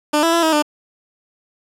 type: tone with pitch steps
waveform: 15% pulse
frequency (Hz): 298.9 / 331.7 / 336.8 / 318.9 / 298.8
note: D4 / E4 / E4 / D#4 / D4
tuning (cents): +31 / +11 / +37 / +43 / +30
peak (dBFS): -7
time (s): 0.13-0.625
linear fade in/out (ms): 10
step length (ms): 99
effects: low-pass 12000 Hz 12 dB/octave + 8-bit